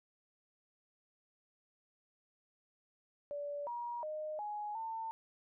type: tone with pitch steps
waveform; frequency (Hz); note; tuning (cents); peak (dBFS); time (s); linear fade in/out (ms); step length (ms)
sine; 578 / 953 / 615 / 836 / 898; D5 / A#5 / D#5 / G#5 / A5; -28 / +38 / -20 / +11 / +35; -38; 3.31-5.11; 0; 360
effects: none